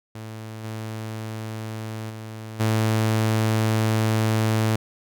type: tone with level steps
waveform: sawtooth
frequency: 110 Hz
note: A2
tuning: in tune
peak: -30 / -26 / -30 / -15 dBFS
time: 0.15-4.76 s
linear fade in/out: 5 ms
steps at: 0.63 / 2.09 / 2.59 s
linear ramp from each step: 20 ms
effects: none